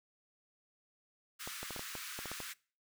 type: high-pass noise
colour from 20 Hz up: pink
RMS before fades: -45 dBFS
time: 1.39-2.54 s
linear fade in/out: 20 ms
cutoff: 1200 Hz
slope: 48 dB/octave
type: clicks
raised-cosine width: 1 ms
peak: -29 dBFS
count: 10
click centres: 1.475 / 1.63 / 1.707 / 1.763 / 1.794 / 1.953 / 2.19 / 2.257 / 2.316 / 2.403 s
effects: noise-tail reverb RT60 0.4 s tail -23 dB re dry